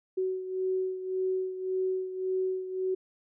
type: beating tone pair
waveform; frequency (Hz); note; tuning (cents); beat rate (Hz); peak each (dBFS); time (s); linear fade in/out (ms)
sine; 374 / 375.8; F#4 / F#4; +19 / +27; 1.8; -29 / -35; 0.17-2.95; 10
effects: none